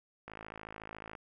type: click train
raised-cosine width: 0.5 ms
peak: -29 dBFS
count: 48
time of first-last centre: 0.28-1.152 s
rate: 53.9 Hz
effects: none